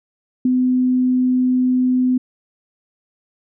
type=tone with ADSR envelope; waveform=sine; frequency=253.4 Hz; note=B3; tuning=45 cents sharp; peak=-11 dBFS; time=0.45-2.18 s; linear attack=4 ms; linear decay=18 ms; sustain=-2 dB; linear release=8 ms; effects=none